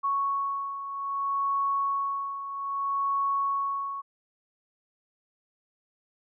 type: beating tone pair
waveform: sine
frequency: 1108.7 / 1109.32 Hz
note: C#6 / C#6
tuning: 0 / +1 cents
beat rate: 0.62 Hz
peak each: -27 / -33 dBFS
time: 0.03-4.02 s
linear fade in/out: 20 ms
effects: none

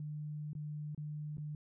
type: tone with dropouts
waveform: sine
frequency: 150.1 Hz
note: D3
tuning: 38 cents sharp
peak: -39 dBFS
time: 0-1.55 s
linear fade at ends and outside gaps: 2 ms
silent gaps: 0.532-0.551 / 0.948-0.977 / 1.371-1.381 s
effects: none

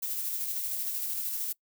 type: noise with tremolo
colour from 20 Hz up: violet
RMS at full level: -32 dBFS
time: 0.02-1.53 s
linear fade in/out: 10 ms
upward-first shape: square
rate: 13 Hz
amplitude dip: 25%
effects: noise-tail reverb RT60 0.1 s tail -23 dB re dry

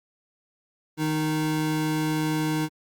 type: tone pair together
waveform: square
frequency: 155.3 / 309.8 Hz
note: D#3 / D#4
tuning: -3 / -7 cents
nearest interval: octave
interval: 1196 cents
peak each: -28 / -26 dBFS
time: 0.97-2.69 s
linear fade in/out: 50 ms
effects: Opus 48 kbps

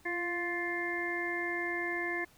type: harmonic tone with a mistuned harmonic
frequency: 350 Hz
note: F4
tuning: 4 cents sharp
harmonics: 1 / 2 / 3 / 5 / 6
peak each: -37 / -42 / -44 / -36 / -37 dBFS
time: 0.05-2.25 s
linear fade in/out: 10 ms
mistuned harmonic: 1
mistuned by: -26 cents
effects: pink hiss -62 dBFS RMS until 2.37 s

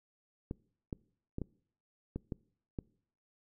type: clicks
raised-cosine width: 3 ms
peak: -24 dBFS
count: 7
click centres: 0.511 / 0.928 / 1.384 / 1.417 / 2.16 / 2.322 / 2.788 s
effects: noise-tail reverb RT60 0.6 s tail -24 dB re dry

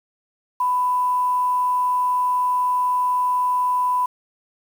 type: tone with quantisation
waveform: sine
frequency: 996 Hz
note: B5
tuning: 14 cents sharp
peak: -17 dBFS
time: 0.6-4.06 s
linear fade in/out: 5 ms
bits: 7
effects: none

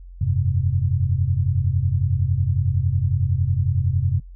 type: chord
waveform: sine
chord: F suspended second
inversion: none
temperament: just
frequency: 87.31 / 98.22 / 130.96 Hz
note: F2 / G2 / C3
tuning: 0 / +4 / +2 cents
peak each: -22 dBFS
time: 0.21-4.2 s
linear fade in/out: 5 ms
effects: noise-tail reverb RT60 0.1 s tail -21 dB re dry + added 44 Hz sine -37 dBFS peak until 4.35 s

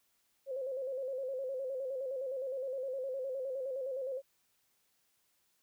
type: tone with vibrato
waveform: sine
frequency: 528 Hz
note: C5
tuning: 16 cents sharp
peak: -35 dBFS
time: 0.46-4.22 s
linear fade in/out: 50 ms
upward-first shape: square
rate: 9.7 Hz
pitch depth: 60 cents each way
effects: white hiss -75 dBFS RMS until 5.62 s

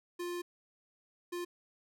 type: tone bursts at uneven times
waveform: square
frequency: 351 Hz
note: F4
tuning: 9 cents sharp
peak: -37 dBFS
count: 2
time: 0.19-0.42 / 1.32-1.45 s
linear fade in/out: 10 ms
effects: none

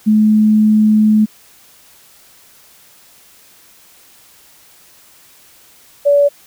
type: tone pair in turn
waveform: sine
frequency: 214.5 / 572.6 Hz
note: A3 / D5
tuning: -44 / -44 cents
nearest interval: octave + perfect fourth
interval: 1700 cents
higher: second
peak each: -7 dBFS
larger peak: neither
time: 0.06-1.26 / 6.05-6.29 s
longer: first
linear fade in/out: 20 ms
effects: white hiss -46 dBFS RMS until 6.46 s

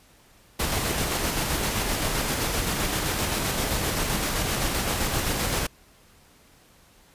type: noise with tremolo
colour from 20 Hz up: pink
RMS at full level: -25 dBFS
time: 0.59-5.67 s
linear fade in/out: 10 ms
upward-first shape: square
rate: 7.7 Hz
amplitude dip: 25%
effects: pink hiss -56 dBFS RMS until 7.14 s + resampled to 32000 Hz

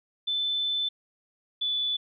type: tone pair in turn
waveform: sine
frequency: 3520 / 3472 Hz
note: A7 / A7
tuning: 0 / -24 cents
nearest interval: unison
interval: 24 cents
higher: first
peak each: -25 dBFS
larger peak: neither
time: 0.27-0.89 / 1.61-1.97 s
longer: first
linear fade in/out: 10 ms
effects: none

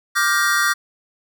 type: chord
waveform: square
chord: G minor seventh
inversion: second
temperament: just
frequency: 1176 / 1411.2 / 1568 / 1881.6 Hz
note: D6 / F6 / G6 / Bb6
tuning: +2 / +18 / 0 / +16 cents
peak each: -22 dBFS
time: 0.15-0.74 s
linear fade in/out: 20 ms
effects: none

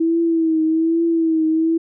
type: tone with vibrato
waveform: sine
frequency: 325.5 Hz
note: E4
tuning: 22 cents flat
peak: -14 dBFS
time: 0-1.78 s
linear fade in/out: 10 ms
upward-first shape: triangle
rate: 1.2 Hz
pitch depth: 57 cents each way
effects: none

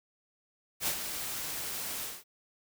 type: noise with ADSR envelope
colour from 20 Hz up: white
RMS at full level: -29 dBFS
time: 0.8-2.24 s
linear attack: 70 ms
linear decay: 73 ms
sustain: -8 dB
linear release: 210 ms
effects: none

